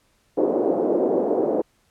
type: band-pass noise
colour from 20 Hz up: pink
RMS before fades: -21 dBFS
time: 0.37-1.62 s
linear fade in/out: 10 ms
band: 310 to 570 Hz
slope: 24 dB/octave
effects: pink hiss -64 dBFS RMS until 1.9 s + low-pass 12000 Hz 12 dB/octave